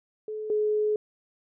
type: tone pair in turn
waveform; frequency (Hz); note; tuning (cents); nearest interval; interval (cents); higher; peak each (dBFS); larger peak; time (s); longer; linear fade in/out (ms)
sine; 430 / 424.3; A4 / G#4; -40 / +37; unison; 23; first; -31 / -22; second; 0.28-0.5 / 0.5-0.96; second; 2
effects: none